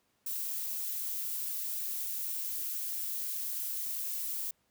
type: noise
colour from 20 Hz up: violet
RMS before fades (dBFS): -36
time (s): 0.26-4.51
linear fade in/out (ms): 5
effects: pink hiss -74 dBFS RMS until 4.7 s + high-pass 80 Hz 12 dB/octave